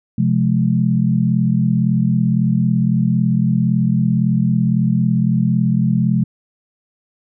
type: chord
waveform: sine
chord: F minor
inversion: second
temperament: equal with one note detuned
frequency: 130.81 / 174.61 / 212.5 Hz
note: C3 / F3 / Ab3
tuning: 0 / 0 / +40 cents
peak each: -17 dBFS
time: 0.18-6.24 s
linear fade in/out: 5 ms
effects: none